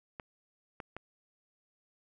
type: clicks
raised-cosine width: 0.5 ms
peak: -26 dBFS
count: 3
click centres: 0.198 / 0.802 / 0.966 s
effects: none